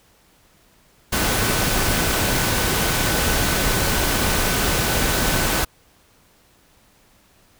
sine tone in noise, 1507 Hz, F#6, 31 cents sharp, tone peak -31 dBFS, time 1.12-5.65 s, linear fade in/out 10 ms, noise pink, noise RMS -20 dBFS, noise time 1.12-5.65 s, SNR -14 dB, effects pink hiss -56 dBFS RMS until 7.59 s

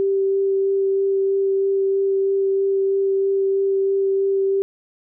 sine tone with vibrato, 390.3 Hz, G4, 8 cents flat, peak -16 dBFS, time 0-4.62 s, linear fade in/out 0 ms, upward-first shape sine, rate 3.1 Hz, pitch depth 8 cents each way, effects none

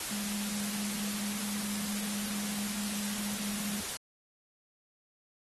sine tone in noise, 205.7 Hz, G#3, 16 cents flat, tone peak -36 dBFS, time 0.11-3.81 s, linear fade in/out 2 ms, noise white, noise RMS -37 dBFS, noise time 0-3.97 s, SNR -2 dB, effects AAC 32 kbps

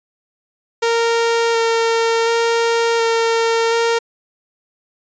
sawtooth tone with vibrato, 460 Hz, A#4, 23 cents flat, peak -10 dBFS, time 0.82-3.99 s, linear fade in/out 10 ms, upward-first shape square, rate 0.69 Hz, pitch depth 10 cents each way, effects resampled to 16000 Hz

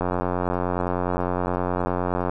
click train, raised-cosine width 1 ms, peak -10 dBFS, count 206, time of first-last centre 0.01-2.295 s, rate 89.7 Hz, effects none

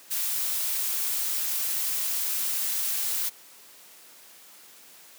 blue noise, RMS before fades -28 dBFS, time 0.1-3.3 s, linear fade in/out 20 ms, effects white hiss -51 dBFS RMS until 5.18 s + high-pass 200 Hz 12 dB/octave

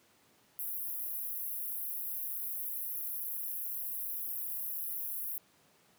pink high-pass noise, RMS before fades -38 dBFS, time 0.59-5.38 s, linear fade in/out 0 ms, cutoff 11000 Hz, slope 96 dB/octave, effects pink hiss -66 dBFS RMS until 5.98 s + high-pass 150 Hz 12 dB/octave

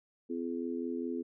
harmonic tone, 84.9 Hz, F2, 48 cents flat, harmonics 3 / 4 / 5, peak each -36 / -38 / -40 dBFS, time 0.29-1.23 s, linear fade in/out 20 ms, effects none

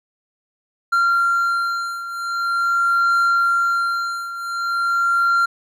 triangle beating tone pair, 1381 / 1381.44 Hz, F6 / F6, -20 / -19 cents, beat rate 0.44 Hz, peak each -16 / -20 dBFS, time 0.92-5.46 s, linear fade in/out 10 ms, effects none

